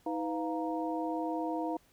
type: tone cluster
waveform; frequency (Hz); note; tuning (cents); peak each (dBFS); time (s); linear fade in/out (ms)
sine; 317.6 / 501 / 699 / 933; D#4 / B4 / F5 / A#5; +36 / +25 / +1 / +1; -34 / -40 / -37 / -39; 0.06-1.77; 5
effects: pink hiss -66 dBFS RMS until 1.92 s